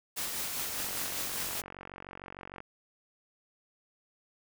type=noise with tremolo; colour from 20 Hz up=white; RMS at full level=-34 dBFS; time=0.16-1.62 s; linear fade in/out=20 ms; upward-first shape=triangle; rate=5 Hz; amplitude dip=35%
type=click train; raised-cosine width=0.5 ms; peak=-28 dBFS; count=86; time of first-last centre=0.78-2.604 s; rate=46.6 Hz
effects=none